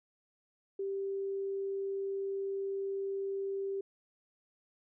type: tone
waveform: sine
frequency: 392 Hz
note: G4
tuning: in tune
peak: -33 dBFS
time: 0.79-3.81 s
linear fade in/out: 5 ms
effects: none